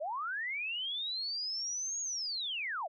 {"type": "linear two-way sweep", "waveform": "sine", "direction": "up then down", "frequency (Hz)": [554.4, 6700, 554.4], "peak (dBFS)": -34, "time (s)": [0, 2.88], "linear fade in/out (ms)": 20, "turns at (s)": 2.01, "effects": []}